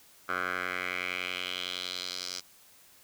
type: tone with band-pass filter sweep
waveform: 10% pulse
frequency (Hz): 90.8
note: F#2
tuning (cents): -32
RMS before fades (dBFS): -35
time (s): 0.28-2.41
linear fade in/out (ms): 20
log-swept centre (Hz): 1400 to 5300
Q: 3.2
effects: white hiss -58 dBFS RMS until 3.03 s